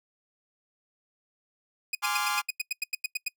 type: tone bursts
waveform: sawtooth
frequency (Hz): 2489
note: D#7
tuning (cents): 0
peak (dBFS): -23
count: 13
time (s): 1.93-3.283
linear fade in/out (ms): 5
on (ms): 21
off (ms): 90
type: chord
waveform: sawtooth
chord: D half-diminished seventh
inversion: second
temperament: equal with one note detuned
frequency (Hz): 830.6 / 1041.1 / 1174.7 / 1396.9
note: Ab5 / C6 / D6 / F6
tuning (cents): 0 / -9 / 0 / 0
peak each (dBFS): -29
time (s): 2.02-2.42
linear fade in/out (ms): 20
effects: noise-tail reverb RT60 0.1 s tail -25 dB re dry